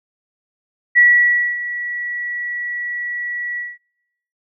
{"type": "tone with ADSR envelope", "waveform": "sine", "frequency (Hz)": 1938, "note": "B6", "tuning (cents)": -33, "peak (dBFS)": -7, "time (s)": [0.95, 3.78], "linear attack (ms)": 26, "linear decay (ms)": 590, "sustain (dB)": -15, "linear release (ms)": 200, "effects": ["noise-tail reverb RT60 0.8 s tail -22 dB re dry"]}